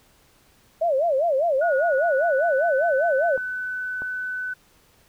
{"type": "tone with vibrato", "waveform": "sine", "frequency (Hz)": 603, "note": "D5", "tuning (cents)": 46, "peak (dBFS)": -18, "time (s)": [0.81, 3.37], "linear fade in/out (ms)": 10, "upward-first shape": "sine", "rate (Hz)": 5, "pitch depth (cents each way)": 250}
{"type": "tone with pitch glide", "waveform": "sine", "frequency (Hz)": [1454, 1503.5], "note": ["F#6", "F#6"], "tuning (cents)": [-31, 27], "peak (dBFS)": -26, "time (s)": [1.61, 4.54], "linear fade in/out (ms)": 10, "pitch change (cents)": 58, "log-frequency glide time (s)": [1.77, 2.84]}
{"type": "clicks", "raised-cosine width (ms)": 1, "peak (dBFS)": [-24, -23], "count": 2, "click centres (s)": [3.377, 4.02]}
{"effects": ["pink hiss -58 dBFS RMS until 5.08 s"]}